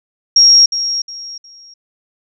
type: tone with echo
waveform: sine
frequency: 5588 Hz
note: F8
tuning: in tune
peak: -4 dBFS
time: 0.36-0.66 s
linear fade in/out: 5 ms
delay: 360 ms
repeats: 3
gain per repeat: -11 dB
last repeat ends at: 1.74 s
effects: none